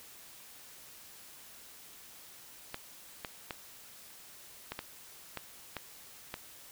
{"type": "clicks", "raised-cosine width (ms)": 0.3, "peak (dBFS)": -21, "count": 8, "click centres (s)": [2.744, 3.248, 3.508, 4.72, 4.791, 5.373, 5.767, 6.341], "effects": ["white hiss -53 dBFS RMS until 6.71 s"]}